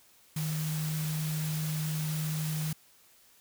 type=tone in noise; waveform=sine; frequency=155.3 Hz; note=D#3; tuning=3 cents flat; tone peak=-30 dBFS; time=0.36-2.73 s; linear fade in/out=5 ms; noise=white; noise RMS=-40 dBFS; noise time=0.36-2.73 s; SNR=+7 dB; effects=white hiss -61 dBFS RMS until 3.4 s